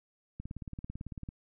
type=click train; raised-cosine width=5 ms; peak=-28 dBFS; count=17; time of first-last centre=0.4-1.289 s; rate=18 Hz; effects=none